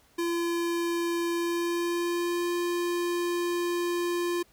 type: tone with pitch glide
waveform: square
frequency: 341.2 to 348.4 Hz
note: F4 to F4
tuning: -40 to -4 cents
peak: -27 dBFS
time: 0.18-4.43 s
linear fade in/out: 10 ms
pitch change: +36 cents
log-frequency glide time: 1.33-2.52 s
effects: pink hiss -62 dBFS RMS until 4.52 s